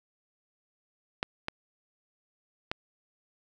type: clicks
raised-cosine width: 0.3 ms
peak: -12 / -15 / -14 dBFS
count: 3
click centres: 1.229 / 1.484 / 2.715 s
effects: none